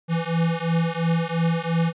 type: beating tone pair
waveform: square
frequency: 164.81 / 167.71 Hz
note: E3 / E3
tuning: 0 / +30 cents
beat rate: 2.9 Hz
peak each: -24 dBFS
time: 0.08-1.93 s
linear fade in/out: 50 ms
effects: resampled to 8000 Hz